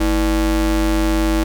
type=ring-modulated tone; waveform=square; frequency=136.5 Hz; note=C#3; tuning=26 cents flat; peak=-12 dBFS; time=0-1.44 s; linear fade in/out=10 ms; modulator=186 Hz; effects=none